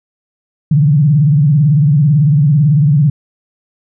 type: tone with vibrato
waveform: sine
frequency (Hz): 146.83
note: D3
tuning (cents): 0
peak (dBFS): -6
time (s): 0.71-3.1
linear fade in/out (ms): 5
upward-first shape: sine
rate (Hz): 18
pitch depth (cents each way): 170
effects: none